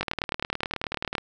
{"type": "two click trains", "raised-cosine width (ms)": 0.3, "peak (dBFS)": [-9, -13], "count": [12, 23], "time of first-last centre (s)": [[0.01, 1.152], [0.03, 1.182]], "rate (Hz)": [9.63, 19.1], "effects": []}